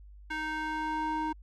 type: tone with band-pass filter sweep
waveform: square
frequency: 311.1 Hz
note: D#4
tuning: in tune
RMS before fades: -33 dBFS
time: 0.3-1.33 s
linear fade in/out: 10 ms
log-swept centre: 1700 to 770 Hz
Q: 1.9
effects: added 50 Hz sine -48 dBFS peak until 1.42 s